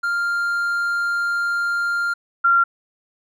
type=tone pair in turn; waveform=triangle / sine; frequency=1396.9 / 1380.9 Hz; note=F6 / F6; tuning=0 / -20 cents; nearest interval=unison; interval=20 cents; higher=first; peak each=-17 / -12 dBFS; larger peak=second; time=0.03-2.14 / 2.44-2.64 s; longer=first; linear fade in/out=10 ms; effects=none